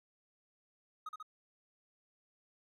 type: tone with echo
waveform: triangle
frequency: 1258 Hz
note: D#6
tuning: 19 cents sharp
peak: -38 dBFS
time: 1.06-1.09 s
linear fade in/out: 5 ms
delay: 69 ms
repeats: 2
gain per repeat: -2 dB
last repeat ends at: 1.228 s
effects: none